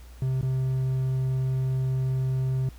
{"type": "tone with dropouts", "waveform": "triangle", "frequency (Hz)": 130.81, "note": "C3", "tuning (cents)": 0, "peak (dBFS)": -21, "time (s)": [0.22, 2.69], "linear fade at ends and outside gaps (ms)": 2, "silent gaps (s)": [0.412, 0.428], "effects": ["added 60 Hz sine -43 dBFS peak until 2.78 s", "pink hiss -55 dBFS RMS until 2.78 s"]}